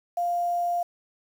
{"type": "tone with quantisation", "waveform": "sine", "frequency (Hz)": 698.5, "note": "F5", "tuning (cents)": 0, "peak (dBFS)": -23, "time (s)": [0.17, 0.83], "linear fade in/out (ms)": 5, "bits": 8, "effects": []}